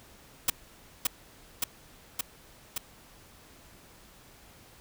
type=noise with echo; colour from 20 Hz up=white; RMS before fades=-23 dBFS; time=0.48-0.5 s; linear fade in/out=5 ms; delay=570 ms; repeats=4; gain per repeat=-2 dB; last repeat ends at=2.78 s; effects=pink hiss -55 dBFS RMS until 4.8 s